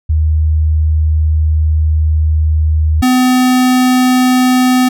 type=tone pair in turn; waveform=sine / square; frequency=77.8 / 253.4 Hz; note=D#2 / B3; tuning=0 / +45 cents; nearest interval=octave + minor sixth; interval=2045 cents; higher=second; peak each=-8 dBFS; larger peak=neither; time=0.09-3.02 / 3.02-4.89 s; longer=first; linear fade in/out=10 ms; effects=none